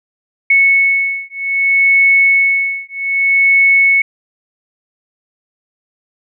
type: beating tone pair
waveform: sine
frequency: 2206 / 2206.63 Hz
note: C#7 / C#7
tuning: -9 / -8 cents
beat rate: 0.63 Hz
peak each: -12 dBFS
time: 0.5-4.02 s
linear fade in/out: 5 ms
effects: none